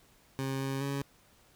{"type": "tone with pitch steps", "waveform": "20% pulse", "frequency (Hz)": [134.5, 135.4, 139.3], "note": ["C3", "C#3", "C#3"], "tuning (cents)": [48, -40, 9], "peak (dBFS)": -27, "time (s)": [0.39, 1.02], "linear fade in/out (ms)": 0, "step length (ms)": 210, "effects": ["pink hiss -63 dBFS RMS until 1.55 s"]}